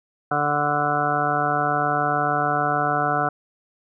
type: harmonic tone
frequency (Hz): 146.83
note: D3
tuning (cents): 0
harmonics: 1 / 2 / 3 / 4 / 5 / 7 / 8 / 9 / 10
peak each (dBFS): -30 / -31 / -31 / -30 / -23 / -31 / -31 / -25 / -28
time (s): 0.31-3.29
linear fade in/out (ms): 5
effects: none